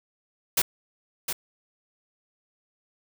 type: noise with echo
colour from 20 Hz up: white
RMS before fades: -22 dBFS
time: 0.57-0.62 s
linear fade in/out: 5 ms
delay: 710 ms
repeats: 1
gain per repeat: -7 dB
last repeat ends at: 1.33 s
effects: none